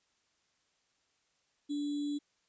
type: tone with sample-and-hold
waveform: sine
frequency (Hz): 290.7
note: D4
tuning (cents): -18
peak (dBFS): -32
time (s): 1.69-2.19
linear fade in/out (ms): 20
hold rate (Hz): 3675
effects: white hiss -75 dBFS RMS until 2.48 s + resampled to 16000 Hz